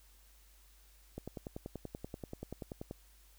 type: click train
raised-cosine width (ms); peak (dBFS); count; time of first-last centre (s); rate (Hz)
2; -28; 19; 1.18-2.911; 10.4
effects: added 50 Hz sine -61 dBFS peak until 3.38 s + white hiss -66 dBFS RMS until 3.38 s